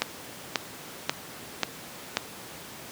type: click train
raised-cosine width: 0.2 ms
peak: -5 dBFS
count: 5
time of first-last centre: 0.02-2.171 s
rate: 1.86 Hz
effects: pink hiss -42 dBFS RMS until 2.91 s + high-pass 150 Hz 12 dB/octave